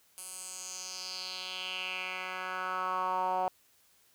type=tone with band-pass filter sweep; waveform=10% pulse; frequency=185 Hz; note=F#3; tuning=in tune; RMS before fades=-36 dBFS; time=0.18-3.48 s; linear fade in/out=0 ms; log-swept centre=10000 to 760 Hz; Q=3.6; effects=white hiss -66 dBFS RMS until 4.14 s